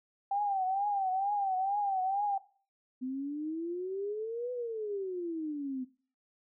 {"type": "tone with vibrato", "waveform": "sine", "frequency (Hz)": 784, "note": "G5", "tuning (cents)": 0, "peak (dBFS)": -28, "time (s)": [0.31, 2.38], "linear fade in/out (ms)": 5, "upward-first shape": "triangle", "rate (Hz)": 2.2, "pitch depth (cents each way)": 110}
{"type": "exponential two-way sweep", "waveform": "sine", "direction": "up then down", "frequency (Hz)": [252.1, 501, 252.1], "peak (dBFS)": -33, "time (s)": [3.01, 5.85], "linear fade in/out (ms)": 20, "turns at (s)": 4.52}
{"effects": ["noise-tail reverb RT60 0.4 s tail -17 dB re dry"]}